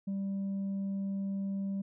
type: tone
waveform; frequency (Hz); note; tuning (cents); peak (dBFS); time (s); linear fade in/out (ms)
sine; 196; G3; 0; -29; 0.07-1.82; 10
effects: tanh soft clip ceiling -31 dBFS